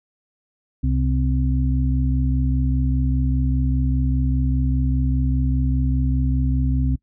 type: harmonic tone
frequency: 65 Hz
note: C2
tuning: 11 cents flat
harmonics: 1 / 2 / 4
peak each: -19 / -22 / -25 dBFS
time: 0.83-6.96 s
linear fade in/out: 10 ms
effects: noise-tail reverb RT60 0.1 s tail -22 dB re dry